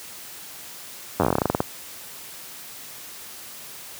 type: slowing click train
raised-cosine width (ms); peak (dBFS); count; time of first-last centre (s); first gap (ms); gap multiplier
1; -5; 16; 1.2-1.604; 10; 1.13
effects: white hiss -40 dBFS RMS until 3.99 s + high-pass 80 Hz 12 dB/octave